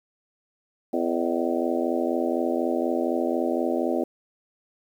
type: harmonic tone with a mistuned harmonic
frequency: 84.1 Hz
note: E2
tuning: 35 cents sharp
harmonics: 3 / 4 / 5 / 6 / 7 / 8 / 9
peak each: -28 / -27 / -31 / -32 / -30 / -32 / -34 dBFS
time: 0.93-4.04 s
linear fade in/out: 5 ms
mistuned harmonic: 8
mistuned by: -81 cents
effects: 9-bit